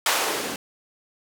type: noise with band-pass filter sweep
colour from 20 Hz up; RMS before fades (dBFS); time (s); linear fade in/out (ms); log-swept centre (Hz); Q
blue; -25; 0.06-0.56; 2; 1000 to 210; 1.1
effects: none